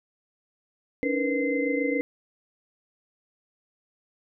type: tone cluster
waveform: sine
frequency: 281.7 / 308.4 / 470.5 / 498.4 / 2070 Hz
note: C#4 / D#4 / A#4 / B4 / C7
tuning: +28 / -15 / +16 / +16 / -19 cents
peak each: -27 / -34 / -30 / -29 / -31 dBFS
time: 1.03-2.01 s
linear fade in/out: 0 ms
effects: none